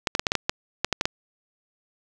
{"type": "clicks", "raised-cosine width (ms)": 0.2, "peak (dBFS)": -4, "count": 11, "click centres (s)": [0.072, 0.151, 0.195, 0.268, 0.319, 0.353, 0.495, 0.846, 0.927, 1.011, 1.055], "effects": []}